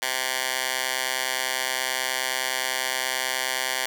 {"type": "tone with high-pass filter", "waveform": "10% pulse", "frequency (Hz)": 129.6, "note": "C3", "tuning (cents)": -16, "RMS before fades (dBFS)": -27, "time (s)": [0.02, 3.86], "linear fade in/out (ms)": 2, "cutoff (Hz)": 1400, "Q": 0.71, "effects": []}